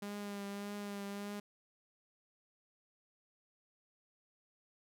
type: tone with vibrato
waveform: sawtooth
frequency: 202.5 Hz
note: G#3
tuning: 43 cents flat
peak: -37 dBFS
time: 0.02-1.4 s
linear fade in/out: 5 ms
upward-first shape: triangle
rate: 1.7 Hz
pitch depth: 26 cents each way
effects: none